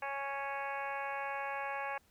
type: harmonic tone with a mistuned harmonic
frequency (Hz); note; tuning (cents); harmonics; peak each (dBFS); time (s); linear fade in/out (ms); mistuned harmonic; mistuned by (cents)
277.2; C#4; 0; 2 / 3 / 4 / 5 / 6 / 7 / 8 / 9 / 10; -44 / -40 / -43 / -52 / -43 / -54 / -46 / -50 / -53; 0.02-1.98; 5; 10; -17
effects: pink hiss -69 dBFS RMS until 2.1 s